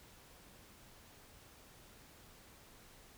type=silence; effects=pink hiss -60 dBFS RMS until 3.17 s